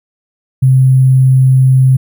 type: tone with sample-and-hold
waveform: sine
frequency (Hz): 130.81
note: C3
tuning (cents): 0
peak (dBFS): -4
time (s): 0.62-1.97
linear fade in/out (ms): 10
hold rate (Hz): 11025
effects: none